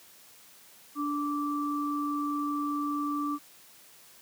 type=tone pair together; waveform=sine; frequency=291.7 / 1166.8 Hz; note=D4 / D6; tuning=-12 / -12 cents; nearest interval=2 octaves; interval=2400 cents; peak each=-30 / -32 dBFS; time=0.95-3.39 s; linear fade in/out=50 ms; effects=white hiss -55 dBFS RMS until 4.21 s + high-pass 100 Hz 12 dB/octave